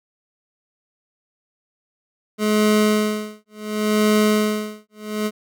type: tone with tremolo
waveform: 25% pulse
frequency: 212.6 Hz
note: G#3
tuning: 41 cents sharp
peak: -10 dBFS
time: 2.38-5.31 s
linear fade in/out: 50 ms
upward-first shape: sine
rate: 0.7 Hz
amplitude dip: 100%
effects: none

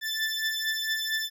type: beating tone pair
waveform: 20% pulse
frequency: 1760 / 1764.4 Hz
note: A6 / A6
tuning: 0 / +4 cents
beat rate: 4.4 Hz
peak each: -25 / -26 dBFS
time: 0.01-1.3 s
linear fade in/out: 50 ms
effects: none

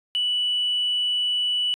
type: tone with hard clipping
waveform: sine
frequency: 2960 Hz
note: F#7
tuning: in tune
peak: -21 dBFS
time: 0.15-1.74 s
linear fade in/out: 0 ms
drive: 1 dB
effects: resampled to 24000 Hz

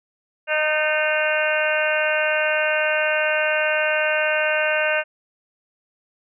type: harmonic tone with a mistuned harmonic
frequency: 307.5 Hz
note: D#4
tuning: 20 cents flat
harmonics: 2 / 3 / 4 / 5 / 6 / 7 / 8 / 9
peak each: -22 / -32 / -33 / -23 / -30 / -30 / -28 / -26 dBFS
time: 0.47-5.04 s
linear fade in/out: 50 ms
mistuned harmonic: 6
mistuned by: -34 cents
effects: none

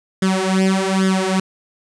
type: tone with flanger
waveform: sawtooth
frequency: 190.1 Hz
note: F#3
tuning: 47 cents sharp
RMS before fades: -17 dBFS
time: 0.22-1.4 s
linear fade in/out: 5 ms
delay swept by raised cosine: 0.58 to 4.88 ms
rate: 1.2 Hz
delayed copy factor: +0.85
effects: resampled to 22050 Hz + 7-bit

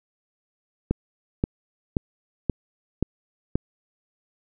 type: click train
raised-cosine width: 3 ms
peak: -8 dBFS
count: 6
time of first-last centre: 0.91-3.556 s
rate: 1.89 Hz
effects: none

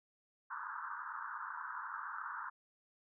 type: band-pass noise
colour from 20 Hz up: white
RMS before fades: -44 dBFS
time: 0.5-2.5 s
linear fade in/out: 10 ms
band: 910 to 1600 Hz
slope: 96 dB/octave
effects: none

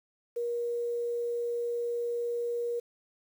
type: tone with quantisation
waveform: sine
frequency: 474.9 Hz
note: A#4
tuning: 32 cents sharp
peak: -29 dBFS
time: 0.36-2.8 s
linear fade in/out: 10 ms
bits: 9
effects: none

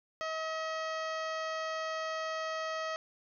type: harmonic tone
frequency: 638 Hz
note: D#5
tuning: 43 cents sharp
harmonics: 1 / 2 / 3 / 4 / 5 / 6 / 7 / 8 / 9 / 10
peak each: -37 / -38 / -42 / -49 / -48 / -59 / -51 / -53 / -59 / -55 dBFS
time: 0.21-2.96 s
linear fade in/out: 0 ms
effects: none

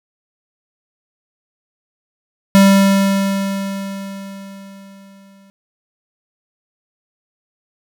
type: tone with exponential decay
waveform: square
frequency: 196 Hz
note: G3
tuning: in tune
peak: -6 dBFS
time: 2.55-5.5 s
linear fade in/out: 0 ms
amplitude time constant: 640 ms
effects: none

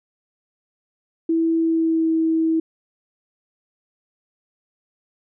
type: tone with pitch glide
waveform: sine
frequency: 327.9 to 323.2 Hz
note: E4 to E4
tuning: -9 to -34 cents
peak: -16 dBFS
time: 1.29-2.6 s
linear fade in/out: 5 ms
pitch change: -25 cents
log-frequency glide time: 1.58-2.11 s
effects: none

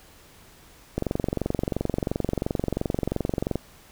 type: click train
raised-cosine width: 2 ms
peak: -11 dBFS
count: 60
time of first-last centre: 0.98-3.556 s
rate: 22.9 Hz
effects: pink hiss -52 dBFS RMS until 3.91 s

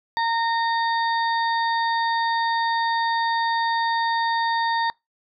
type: harmonic tone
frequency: 920 Hz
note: A#5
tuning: 23 cents flat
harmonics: 1 / 2 / 4 / 5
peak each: -21 / -27 / -33 / -35 dBFS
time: 0.17-4.9 s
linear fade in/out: 0 ms
effects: noise-tail reverb RT60 0.2 s tail -25 dB re dry

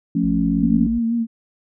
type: chord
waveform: sine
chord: F augmented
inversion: none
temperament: equal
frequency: 174.61 / 220 / 277.2 Hz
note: F3 / A3 / C#4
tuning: 0 / 0 / 0 cents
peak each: -20 / -21 / -20 dBFS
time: 0.15-0.87 s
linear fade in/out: 5 ms
type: tone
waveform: triangle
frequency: 54.7 Hz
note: A1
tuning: 9 cents flat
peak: -26 dBFS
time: 0.23-0.99 s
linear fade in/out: 10 ms
type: tone with vibrato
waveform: sine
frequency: 231.3 Hz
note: A#3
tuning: 13 cents flat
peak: -17 dBFS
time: 0.59-1.27 s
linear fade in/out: 50 ms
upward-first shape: sine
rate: 5.8 Hz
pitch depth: 34 cents each way
effects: none

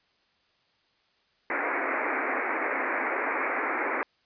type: band-pass noise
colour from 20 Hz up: white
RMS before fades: -29 dBFS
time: 1.5-4.03 s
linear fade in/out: 0 ms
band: 250 to 2300 Hz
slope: 96 dB/octave
effects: white hiss -68 dBFS RMS until 4.25 s + resampled to 11025 Hz

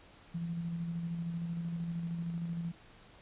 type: tone with tremolo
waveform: sine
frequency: 168.9 Hz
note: E3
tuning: 42 cents sharp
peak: -33 dBFS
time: 0.34-2.72 s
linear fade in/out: 10 ms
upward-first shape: square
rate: 13 Hz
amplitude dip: 30%
effects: pink hiss -58 dBFS RMS until 3.21 s + resampled to 8000 Hz

